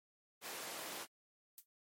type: high-pass noise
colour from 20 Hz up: pink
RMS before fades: -46 dBFS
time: 0.41-1.07 s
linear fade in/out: 50 ms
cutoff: 410 Hz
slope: 12 dB/octave
type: noise with exponential decay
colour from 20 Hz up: violet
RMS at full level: -45 dBFS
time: 1.58-1.66 s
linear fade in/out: 1 ms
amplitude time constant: 16 ms
effects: MP3 64 kbps